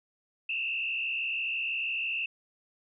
sine tone with frequency modulation, 2691 Hz, E7, 35 cents sharp, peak -29 dBFS, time 0.49-2.26 s, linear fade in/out 5 ms, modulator 66.1 Hz, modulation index 1.7, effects none

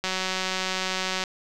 click train, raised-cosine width 0.2 ms, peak -10 dBFS, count 225, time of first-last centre 0.04-1.238 s, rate 187 Hz, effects none

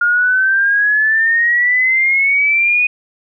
sine exponential sweep, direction up, 1414 to 2489 Hz, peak -10 dBFS, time 0.01-2.87 s, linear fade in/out 5 ms, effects none

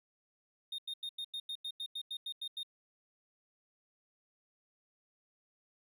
triangle tone bursts, 3683 Hz, A#7, 22 cents flat, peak -36 dBFS, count 13, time 0.72-2.632 s, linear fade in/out 5 ms, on 64 ms, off 90 ms, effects none

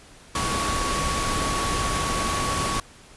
sine tone in noise, 1120 Hz, C#6, 18 cents sharp, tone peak -27 dBFS, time 0.35-2.8 s, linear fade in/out 2 ms, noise pink, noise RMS -26 dBFS, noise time 0.35-2.8 s, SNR -4 dB, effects pink hiss -49 dBFS RMS until 3.16 s + resampled to 24000 Hz

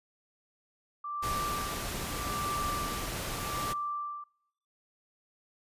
sine tone with tremolo, 1174.7 Hz, D6, in tune, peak -31 dBFS, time 1.04-4.24 s, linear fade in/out 5 ms, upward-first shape sine, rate 0.81 Hz, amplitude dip 90%
pink noise, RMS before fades -36 dBFS, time 1.22-3.74 s, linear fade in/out 20 ms
effects noise-tail reverb RT60 0.8 s tail -24 dB re dry + resampled to 32000 Hz

